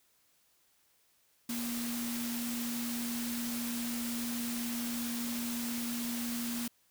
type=tone in noise; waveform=sine; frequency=237.5 Hz; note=A#3; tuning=33 cents sharp; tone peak=-35 dBFS; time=1.49-6.68 s; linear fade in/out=5 ms; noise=white; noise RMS=-40 dBFS; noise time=1.49-6.68 s; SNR=+2 dB; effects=white hiss -70 dBFS RMS until 6.9 s